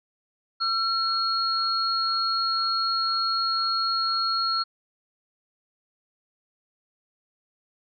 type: tone pair together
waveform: sine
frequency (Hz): 1349 / 4306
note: E6 / C8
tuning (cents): +40 / +49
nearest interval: octave + minor sixth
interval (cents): 2009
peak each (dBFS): -25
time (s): 0.6-4.64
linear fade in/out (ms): 20
effects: none